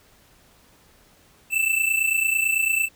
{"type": "tone pair together", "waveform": "square", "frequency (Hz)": [2637, 2666], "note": ["E7", "E7"], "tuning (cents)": [0, 19], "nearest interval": "unison", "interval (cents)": 19, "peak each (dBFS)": -23, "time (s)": [1.5, 2.89], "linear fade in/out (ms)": 50, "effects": ["pink hiss -56 dBFS RMS until 2.95 s"]}